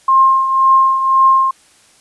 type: tone with tremolo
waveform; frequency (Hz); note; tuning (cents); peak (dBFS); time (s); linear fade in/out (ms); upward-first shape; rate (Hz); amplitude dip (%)
sine; 1063; C6; +27; -5; 0.08-1.51; 5; triangle; 1.9; 65
effects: white hiss -49 dBFS RMS until 2 s + resampled to 24000 Hz